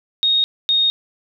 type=tone pair in turn; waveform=sine; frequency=3729 / 3714 Hz; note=A#7 / A#7; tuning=0 / -7 cents; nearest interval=unison; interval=7 cents; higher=first; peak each=-13 dBFS; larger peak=neither; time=0.23-0.44 / 0.69-0.9 s; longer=neither; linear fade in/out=0 ms; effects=none